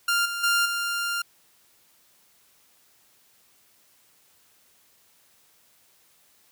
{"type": "tone with level steps", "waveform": "sawtooth", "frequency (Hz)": 1396.9, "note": "F6", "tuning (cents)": 0, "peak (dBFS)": [-17, -25, -16, -22], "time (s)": [0.08, 1.22], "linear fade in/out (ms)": 5, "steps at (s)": [0.25, 0.43, 0.65], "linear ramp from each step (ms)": 10, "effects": ["white hiss -61 dBFS RMS until 6.51 s", "high-pass 60 Hz 12 dB/octave"]}